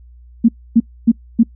sine tone bursts, 230.3 Hz, A#3, 21 cents flat, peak -5 dBFS, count 4, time 0.44-1.434 s, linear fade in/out 10 ms, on 46 ms, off 270 ms, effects noise-tail reverb RT60 0.1 s tail -25 dB re dry + added 60 Hz sine -39 dBFS peak until 1.55 s

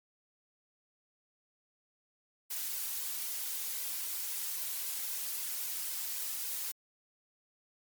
blue noise with flanger, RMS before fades -37 dBFS, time 2.5-6.72 s, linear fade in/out 10 ms, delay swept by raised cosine 1.9 to 4 ms, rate 3.8 Hz, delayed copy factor +0.7, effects MP3 96 kbps

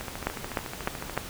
two click trains, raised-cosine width 0.5 ms, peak -19 / -10 dBFS, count 17 / 4, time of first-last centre 0.01-1.169 / 0.27-1.176 s, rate 13.8 / 3.31 Hz, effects pink hiss -40 dBFS RMS until 1.29 s

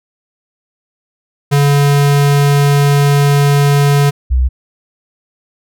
square / sine tone pair in turn, 142.6 / 63.52 Hz, C#3 / B1, +49 / +49 cents, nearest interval octave + major second, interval 1400 cents, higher first, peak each -8 dBFS, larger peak neither, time 1.51-4.11 / 4.3-4.49 s, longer first, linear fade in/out 20 ms, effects none

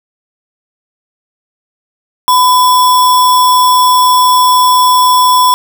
sine tone with sample-and-hold, 1003 Hz, B5, 26 cents sharp, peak -4 dBFS, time 2.28-5.54 s, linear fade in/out 0 ms, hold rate 4410 Hz, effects none

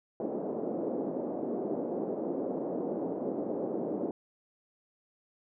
pink band-pass noise, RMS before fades -34 dBFS, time 0.2-4.11 s, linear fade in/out 2 ms, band 240 to 590 Hz, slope 24 dB/octave, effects none

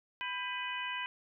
harmonic tone with a mistuned harmonic, 498 Hz, B4, 14 cents sharp, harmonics 2 / 3 / 4 / 5 / 6, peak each -40 / -42 / -43 / -41 / -42 dBFS, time 0.21-1.06 s, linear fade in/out 0 ms, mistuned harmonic 3, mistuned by +110 cents, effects none

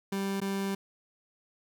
30% pulse tone with dropouts, 196 Hz, G3, in tune, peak -27 dBFS, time 0.12-0.75 s, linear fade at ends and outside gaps 5 ms, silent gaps 0.403-0.415 s, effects none

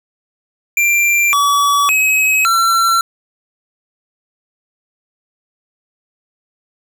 square tone with pitch steps, 2368 / 1141 / 2552 / 1353 Hz, D7 / C#6 / D#7 / E6, +14 / +50 / +43 / +45 cents, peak -11 dBFS, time 0.77-3.01 s, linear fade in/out 2 ms, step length 560 ms, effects none

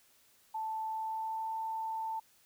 sine tone with pitch glide, 880 to 889.7 Hz, A5 to A5, 0 to +19 cents, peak -34 dBFS, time 0.54-2.2 s, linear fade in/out 10 ms, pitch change +19 cents, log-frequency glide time 0.87-1.55 s, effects white hiss -66 dBFS RMS until 2.45 s

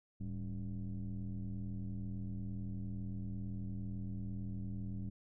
sine tone with frequency modulation, 107.3 Hz, A2, 43 cents flat, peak -37 dBFS, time 0.2-5.1 s, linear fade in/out 10 ms, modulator 88.4 Hz, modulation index 1.3, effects tanh soft clip ceiling -34 dBFS

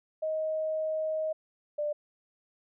sine tone pair in turn, 628 / 593.3 Hz, D#5 / D5, +16 / +18 cents, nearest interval minor second, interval 98 cents, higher first, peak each -28 dBFS, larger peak neither, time 0.22-1.33 / 1.78-1.93 s, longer first, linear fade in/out 10 ms, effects none

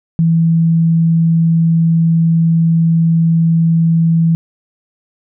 sine tone, 164.81 Hz, E3, in tune, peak -8 dBFS, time 0.19-4.35 s, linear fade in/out 0 ms, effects none

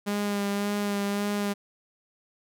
sawtooth tone with vibrato, 203.2 Hz, G#3, 38 cents flat, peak -22 dBFS, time 0.06-1.54 s, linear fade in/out 20 ms, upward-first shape sine, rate 1.8 Hz, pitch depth 19 cents each way, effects none

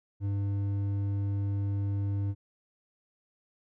sine tone with hard clipping, 100 Hz, G2, 35 cents sharp, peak -29 dBFS, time 0.2-2.35 s, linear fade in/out 50 ms, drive 6 dB, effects none

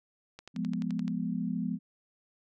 click train, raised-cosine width 0.2 ms, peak -28 dBFS, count 9, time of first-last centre 0.39-1.08 s, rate 11.6 Hz
sine chord, F diminished, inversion none, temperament equal, 174.61 / 207.7 / 246.9 Hz, F3 / Ab3 / Cb4, 0 / 0 / 0 cents, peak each -34 dBFS, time 0.54-1.79 s, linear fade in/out 50 ms
effects none

